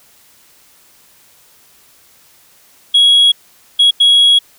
sine tone bursts at uneven times, 3322 Hz, G#7, in tune, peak -3 dBFS, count 3, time 2.94-3.32 / 3.79-3.91 / 4-4.39 s, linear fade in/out 10 ms, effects tanh soft clip ceiling -4 dBFS + white hiss -48 dBFS RMS until 4.58 s

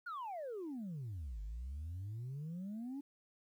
sine exponential two-way sweep, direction down then up, 1480 to 49 to 288.6 Hz, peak -39 dBFS, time 0.06-3.01 s, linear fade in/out 10 ms, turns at 1.41 s, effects tanh soft clip ceiling -39 dBFS + 12-bit

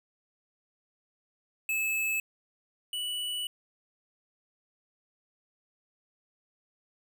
square tone pair in turn, 2604 / 2955 Hz, E7 / F#7, -22 / -3 cents, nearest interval major second, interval 219 cents, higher second, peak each -28 / -32 dBFS, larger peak first, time 1.69-2.2 / 2.93-3.47 s, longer second, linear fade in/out 2 ms, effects none

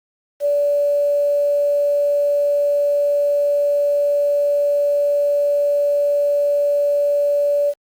sine tone with quantisation, 577 Hz, D5, 31 cents flat, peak -14 dBFS, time 0.4-7.74 s, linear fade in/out 50 ms, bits 7, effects Opus 48 kbps

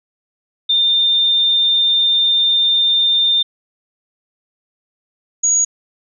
sine tone pair in turn, 3608 / 6713 Hz, A7 / G#8, +43 / +18 cents, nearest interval major seventh, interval 1075 cents, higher second, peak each -11 dBFS, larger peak neither, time 0.69-3.43 / 5.43-5.65 s, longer first, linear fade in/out 10 ms, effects none

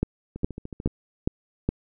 two click trains, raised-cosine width 3 ms, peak -9 / -22 dBFS, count 5 / 8, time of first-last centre 0.03-1.69 / 0.36-0.875 s, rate 2.41 / 13.6 Hz, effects none

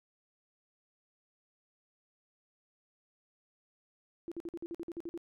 sine tone bursts, 338.5 Hz, E4, 46 cents sharp, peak -37 dBFS, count 11, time 4.28-5.176 s, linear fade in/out 0 ms, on 36 ms, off 50 ms, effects none

